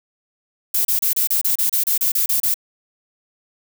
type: noise bursts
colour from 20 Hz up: violet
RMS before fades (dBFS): -18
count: 13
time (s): 0.74-2.542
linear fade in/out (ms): 5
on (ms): 110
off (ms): 31
effects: none